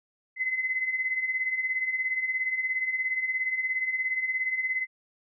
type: beating tone pair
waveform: sine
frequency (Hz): 2027 / 2044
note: B6 / C7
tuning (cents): +45 / -41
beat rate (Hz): 17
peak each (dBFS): -33 / -27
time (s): 0.36-4.87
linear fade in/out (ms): 50
effects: none